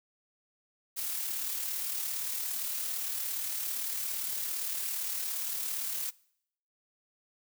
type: noise with amplitude modulation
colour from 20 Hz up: blue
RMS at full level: -33 dBFS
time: 0.96-6.11 s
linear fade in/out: 20 ms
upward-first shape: sine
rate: 37.5 Hz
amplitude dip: 35%
effects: noise-tail reverb RT60 0.7 s tail -23 dB re dry